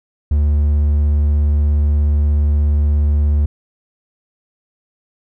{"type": "tone", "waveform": "triangle", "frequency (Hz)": 73.6, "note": "D2", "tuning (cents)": 4, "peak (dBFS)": -9, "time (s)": [0.31, 3.46], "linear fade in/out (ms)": 5, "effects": []}